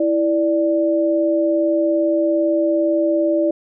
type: tone pair together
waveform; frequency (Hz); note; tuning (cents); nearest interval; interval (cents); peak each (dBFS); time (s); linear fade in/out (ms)
sine; 329.6 / 588; E4 / D5; 0 / +2; minor seventh; 1002; -17 / -17; 0-3.51; 5
effects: none